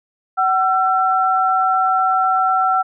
sine tone pair together, 754.6 / 1346 Hz, F#5 / E6, +34 / +36 cents, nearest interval minor seventh, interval 1002 cents, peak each -16 dBFS, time 0.37-2.83 s, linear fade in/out 20 ms, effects none

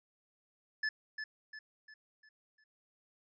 square tone with echo, 1734 Hz, A6, 26 cents flat, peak -32 dBFS, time 0.83-0.89 s, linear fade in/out 5 ms, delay 350 ms, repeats 5, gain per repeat -7 dB, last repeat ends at 2.64 s, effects resampled to 16000 Hz

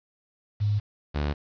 sine / sawtooth tone pair in turn, 103.83 / 73.25 Hz, G#2 / D2, 0 / -4 cents, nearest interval tritone, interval 604 cents, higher first, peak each -21 dBFS, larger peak neither, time 0.6-0.8 / 1.14-1.34 s, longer neither, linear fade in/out 20 ms, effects resampled to 11025 Hz + 8-bit

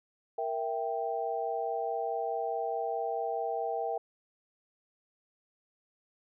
sine chord, E diminished, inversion second, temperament equal, 466.2 / 659.3 / 784 Hz, Bb4 / E5 / G5, 0 / 0 / 0 cents, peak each -35 / -35 / -34 dBFS, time 0.38-3.98 s, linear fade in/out 5 ms, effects none

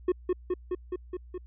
triangle tone with echo, 362.7 Hz, F#4, 34 cents flat, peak -19 dBFS, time 0.08-0.12 s, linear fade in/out 5 ms, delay 210 ms, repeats 6, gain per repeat -2 dB, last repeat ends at 1.38 s, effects added 60 Hz sine -46 dBFS peak until 1.46 s + resampled to 8000 Hz

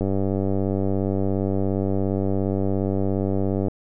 click train, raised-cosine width 2 ms, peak -11 dBFS, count 358, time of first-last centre 0.01-3.683 s, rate 97.2 Hz, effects none

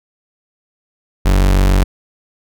40% pulse tone, 47.42 Hz, F#1, 43 cents sharp, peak -8 dBFS, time 1.25-1.84 s, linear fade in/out 10 ms, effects none

